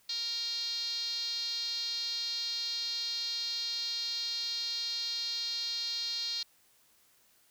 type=tone with band-pass filter; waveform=5% pulse; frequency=465.4 Hz; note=A#4; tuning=3 cents flat; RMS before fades=-35 dBFS; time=0.09-6.43 s; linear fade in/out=5 ms; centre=4300 Hz; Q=7.6; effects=white hiss -66 dBFS RMS until 7.5 s